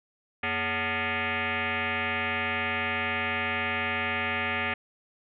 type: tone with frequency modulation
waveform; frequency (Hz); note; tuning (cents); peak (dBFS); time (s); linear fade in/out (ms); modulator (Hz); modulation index
sine; 236; A#3; +22; -26; 0.43-4.74; 5; 326; 7.7
effects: none